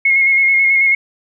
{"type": "tone with vibrato", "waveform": "sine", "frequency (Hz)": 2162, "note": "C#7", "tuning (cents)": -44, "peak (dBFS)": -9, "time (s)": [0.05, 0.95], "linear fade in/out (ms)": 5, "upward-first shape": "square", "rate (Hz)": 9.2, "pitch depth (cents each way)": 20, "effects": []}